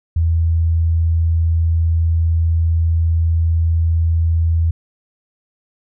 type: tone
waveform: sine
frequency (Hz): 82.41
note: E2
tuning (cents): 0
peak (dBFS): -12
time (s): 0.16-4.71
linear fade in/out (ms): 5
effects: none